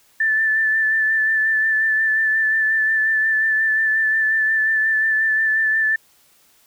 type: tone with vibrato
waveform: sine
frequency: 1760 Hz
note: A6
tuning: in tune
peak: -15 dBFS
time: 0.2-5.96 s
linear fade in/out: 5 ms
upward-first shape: sine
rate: 5.6 Hz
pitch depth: 22 cents each way
effects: white hiss -56 dBFS RMS until 6.66 s